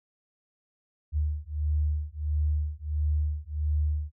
sine beating tone pair, 74.6 / 76.1 Hz, D2 / D#2, +28 / -38 cents, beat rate 1.5 Hz, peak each -28 dBFS, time 1.12-4.12 s, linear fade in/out 50 ms, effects none

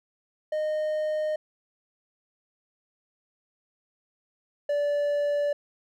triangle tone pair in turn, 615 / 580.5 Hz, D#5 / D5, -20 / -20 cents, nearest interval minor second, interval 100 cents, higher first, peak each -23 / -21 dBFS, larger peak second, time 0.52-1.36 / 4.69-5.53 s, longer neither, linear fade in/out 5 ms, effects none

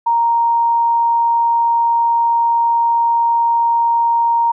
sine tone, 932.3 Hz, A#5, in tune, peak -11 dBFS, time 0.06-4.52 s, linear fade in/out 10 ms, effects none

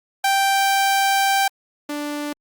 sawtooth tone pair in turn, 784 / 293.7 Hz, G5 / D4, 0 / 0 cents, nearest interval octave + perfect fourth, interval 1700 cents, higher first, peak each -12 / -21 dBFS, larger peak first, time 0.24-1.48 / 1.89-2.33 s, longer first, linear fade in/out 5 ms, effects Opus 48 kbps

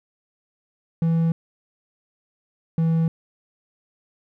triangle tone pair in turn, 164.81 / 163.39 Hz, E3 / E3, 0 / -15 cents, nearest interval unison, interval 15 cents, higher first, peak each -15 dBFS, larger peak neither, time 1.02-1.32 / 2.78-3.08 s, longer neither, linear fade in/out 2 ms, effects none

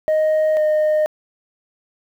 sine tone pair in turn, 622.3 / 613.7 Hz, D#5 / D#5, 0 / -24 cents, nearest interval unison, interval 24 cents, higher first, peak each -11 dBFS, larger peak neither, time 0.08-0.57 / 0.57-1.06 s, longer neither, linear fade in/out 0 ms, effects tanh soft clip ceiling -13 dBFS + 8-bit

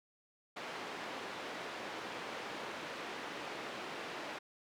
pink band-pass noise, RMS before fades -44 dBFS, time 0.56-4.39 s, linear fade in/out 10 ms, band 350 to 3200 Hz, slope 12 dB/octave, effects none

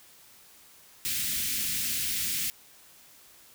white band-stop noise, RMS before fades -30 dBFS, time 1.05-2.5 s, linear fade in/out 0 ms, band 270 to 1900 Hz, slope 24 dB/octave, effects white hiss -55 dBFS RMS until 3.54 s

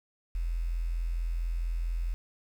sine tone with quantisation, 42.21 Hz, E1, 42 cents sharp, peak -28 dBFS, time 0.35-2.14 s, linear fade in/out 0 ms, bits 9, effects none

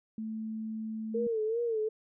sine tone, 219.8 Hz, A3, 2 cents flat, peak -34 dBFS, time 0.18-1.27 s, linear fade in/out 2 ms
sine tone with vibrato, 452.3 Hz, A4, 48 cents sharp, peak -28 dBFS, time 1.14-1.89 s, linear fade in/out 10 ms, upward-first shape sine, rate 2.6 Hz, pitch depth 90 cents each way
effects none

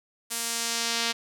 sawtooth tone with band-pass filter sweep, 232 Hz, A#3, 8 cents flat, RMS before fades -29 dBFS, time 0.3-1.13 s, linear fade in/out 20 ms, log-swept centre 9800 to 4100 Hz, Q 1.1, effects none

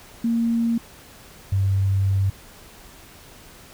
sine tone pair in turn, 231.4 / 97.29 Hz, A#3 / G2, -13 / -13 cents, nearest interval octave + minor third, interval 1500 cents, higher first, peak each -18 / -17 dBFS, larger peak second, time 0.24-0.78 / 1.52-2.3 s, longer second, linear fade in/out 5 ms, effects pink hiss -46 dBFS RMS until 3.73 s

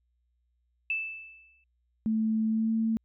sine tone with exponential decay, 2637 Hz, E7, in tune, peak -25 dBFS, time 0.9-1.64 s, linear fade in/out 2 ms, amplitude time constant 160 ms
sine tone with pitch glide, 220 to 223.7 Hz, A3 to A3, 0 to +29 cents, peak -24 dBFS, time 2.06-2.97 s, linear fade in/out 0 ms, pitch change +29 cents, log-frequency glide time 2.48-2.72 s
effects added 60 Hz sine -70 dBFS peak until 3.04 s

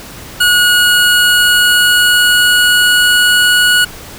25% pulse tone with pitch glide, 1451 to 1460.2 Hz, F#6 to F#6, -34 to -23 cents, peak -3 dBFS, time 0.4-3.85 s, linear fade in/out 10 ms, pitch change +11 cents, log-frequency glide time 0.92-3.7 s, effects pink hiss -31 dBFS RMS until 4.18 s

